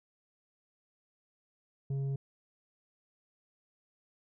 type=tone with tanh clipping; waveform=triangle; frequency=137.1 Hz; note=C#3; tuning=19 cents flat; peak=-32 dBFS; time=1.9-2.16 s; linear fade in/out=5 ms; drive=10 dB; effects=none